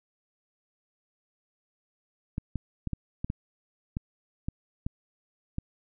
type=clicks; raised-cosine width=5 ms; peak=-18 dBFS; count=10; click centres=2.381 / 2.557 / 2.873 / 2.933 / 3.245 / 3.301 / 3.969 / 4.485 / 4.865 / 5.584 s; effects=none